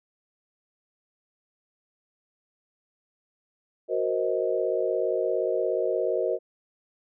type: chord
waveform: sine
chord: C half-diminished seventh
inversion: second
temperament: equal with one note detuned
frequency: 370 / 466.2 / 523.3 / 629.1 Hz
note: Gb4 / Bb4 / C5 / Eb5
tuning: 0 / 0 / 0 / +19 cents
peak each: -29 / -28 / -29 / -29 dBFS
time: 3.88-6.39 s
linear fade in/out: 50 ms
effects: none